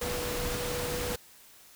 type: tone in noise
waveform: sine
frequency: 488.9 Hz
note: B4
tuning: 18 cents flat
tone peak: -35 dBFS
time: 0.01-1.16 s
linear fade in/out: 5 ms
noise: pink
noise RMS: -34 dBFS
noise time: 0.01-1.16 s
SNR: -4 dB
effects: white hiss -55 dBFS RMS until 1.75 s